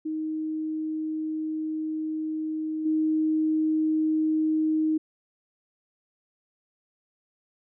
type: tone with level steps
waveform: sine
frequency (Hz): 312.9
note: D#4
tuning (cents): +10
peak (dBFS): -27 / -21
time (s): 0.05-4.98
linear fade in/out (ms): 10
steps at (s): 2.85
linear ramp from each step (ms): 10
effects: none